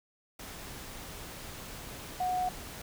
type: tone in noise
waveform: sine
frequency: 732 Hz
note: F#5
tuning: 19 cents flat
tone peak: -28 dBFS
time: 2.2-2.49 s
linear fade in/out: 5 ms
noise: pink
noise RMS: -44 dBFS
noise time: 0.39-2.82 s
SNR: +13 dB
effects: none